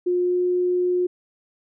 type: tone with pitch glide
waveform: sine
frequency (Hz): 357.2 to 359.3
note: F4 to F4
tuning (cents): +39 to +49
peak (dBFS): -18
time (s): 0.06-1.07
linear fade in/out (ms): 10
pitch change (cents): +10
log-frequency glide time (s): 0.22-0.38
effects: none